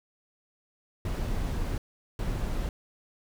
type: noise bursts at uneven times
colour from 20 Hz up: brown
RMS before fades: -30 dBFS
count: 2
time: 1.05-1.78 / 2.19-2.69 s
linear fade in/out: 2 ms
effects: none